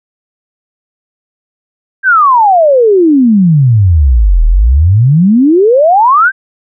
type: exponential two-way sweep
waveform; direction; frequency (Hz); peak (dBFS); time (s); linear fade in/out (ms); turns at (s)
sine; down then up; 1618 to 37.73 to 1618; -3; 2.03-6.32; 50; 4.45
effects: none